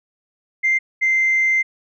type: tone pair in turn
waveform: sine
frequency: 2093 / 2083 Hz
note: C7 / C7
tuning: 0 / -8 cents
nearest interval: unison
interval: 8 cents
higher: first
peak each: -13 dBFS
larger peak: neither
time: 0.63-0.79 / 1.01-1.63 s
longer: second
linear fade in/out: 20 ms
effects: tanh soft clip ceiling -10 dBFS